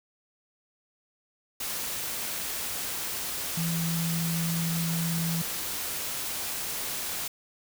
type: tone in noise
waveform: sine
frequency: 166.6 Hz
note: E3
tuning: 19 cents sharp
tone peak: -27 dBFS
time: 3.57-5.42 s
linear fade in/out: 5 ms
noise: white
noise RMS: -33 dBFS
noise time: 1.6-7.28 s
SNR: +3 dB
effects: none